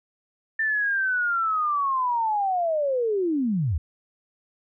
sine linear sweep, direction down, 1791 to 66 Hz, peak -21 dBFS, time 0.59-3.78 s, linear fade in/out 5 ms, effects none

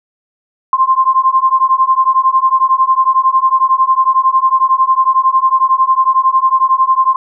sine beating tone pair, 1046.5 / 1057.5 Hz, C6 / C6, 0 / +18 cents, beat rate 11 Hz, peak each -11 dBFS, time 0.73-7.16 s, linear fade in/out 2 ms, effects none

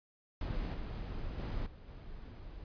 brown noise with level steps, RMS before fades -36 / -40 / -37 / -51 / -48 dBFS, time 0.41-2.64 s, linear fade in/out 2 ms, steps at 0.74 / 1.38 / 1.66 / 1.88 s, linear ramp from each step 5 ms, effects resampled to 11025 Hz

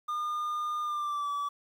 triangle tone with pitch glide, 1213 to 1150.2 Hz, D#6 to D6, -44 to -36 cents, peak -28 dBFS, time 0.08-1.49 s, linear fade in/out 10 ms, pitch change -92 cents, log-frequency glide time 0.82-1.3 s, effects 10-bit

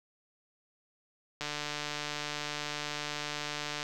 click train, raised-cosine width 0.2 ms, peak -18 dBFS, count 359, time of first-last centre 1.41-3.829 s, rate 148 Hz, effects none

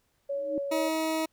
sine tone with tremolo, 560 Hz, C#5, 18 cents sharp, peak -28 dBFS, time 0.29-0.89 s, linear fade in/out 10 ms, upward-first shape sine, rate 4.6 Hz, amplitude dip 25%
sine tone with exponential growth, 310 Hz, D#4, 6 cents flat, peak -27 dBFS, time 0.31-0.58 s, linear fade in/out 1 ms, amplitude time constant 58 ms
20% pulse tone, 318.5 Hz, D#4, 41 cents sharp, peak -22 dBFS, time 0.71-1.26 s, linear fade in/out 10 ms
effects pink hiss -72 dBFS RMS until 1.32 s

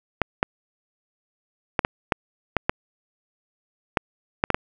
clicks, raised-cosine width 0.5 ms, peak -3 dBFS, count 11, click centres 0.217 / 0.429 / 1.792 / 1.849 / 2.122 / 2.567 / 2.695 / 3.972 / 4.439 / 4.503 / 4.545 s, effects none

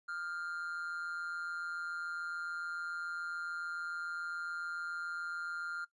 triangle tone with amplitude modulation, 1396.9 Hz, F6, in tune, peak -33 dBFS, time 0.08-5.85 s, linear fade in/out 10 ms, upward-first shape sine, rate 167 Hz, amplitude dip 60%, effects noise-tail reverb RT60 0.1 s tail -18 dB re dry + resampled to 24000 Hz

